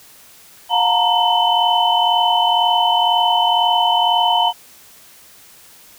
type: tone cluster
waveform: sine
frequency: 716 / 903 / 945 / 3032 Hz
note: F5 / A5 / A#5 / F#7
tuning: +43 / +45 / +23 / +42 cents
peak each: -18 dBFS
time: 0.69-4.53 s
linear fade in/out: 50 ms
effects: white hiss -45 dBFS RMS until 5.98 s